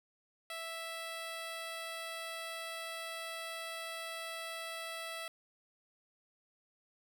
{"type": "tone", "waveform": "10% pulse", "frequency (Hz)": 659, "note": "E5", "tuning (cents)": -1, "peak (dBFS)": -32, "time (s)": [0.5, 5.28], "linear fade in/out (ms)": 2, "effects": []}